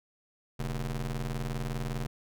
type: ring-modulated tone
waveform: 30% pulse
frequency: 85.1 Hz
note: F2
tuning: 44 cents flat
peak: -26 dBFS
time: 0.59-2.07 s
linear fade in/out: 10 ms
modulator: 52.5 Hz
effects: none